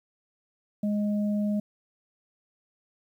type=tone pair together; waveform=sine; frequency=207.7 / 622.4 Hz; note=G#3 / D#5; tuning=0 / 0 cents; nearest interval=octave + perfect fifth; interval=1900 cents; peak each=-24 / -36 dBFS; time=0.83-1.6 s; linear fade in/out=5 ms; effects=10-bit